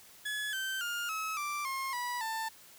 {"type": "tone with pitch steps", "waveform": "30% pulse", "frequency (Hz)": [1700, 1549.9, 1413.1, 1288.4, 1174.6, 1070.9, 976.4, 890.2], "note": ["G#6", "G6", "F6", "E6", "D6", "C6", "B5", "A5"], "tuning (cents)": [40, -20, 20, -40, 0, 40, -20, 20], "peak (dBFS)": -31, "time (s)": [0.25, 2.49], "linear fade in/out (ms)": 10, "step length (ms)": 280, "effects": ["white hiss -56 dBFS RMS until 2.78 s"]}